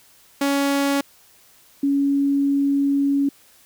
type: tone pair in turn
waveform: sawtooth / sine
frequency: 279.8 / 279.8 Hz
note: C#4 / C#4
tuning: +16 / +16 cents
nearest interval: unison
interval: 0 cents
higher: neither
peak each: -14 / -16 dBFS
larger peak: first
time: 0.41-1.01 / 1.83-3.29 s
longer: second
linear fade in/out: 5 ms
effects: white hiss -53 dBFS RMS until 3.65 s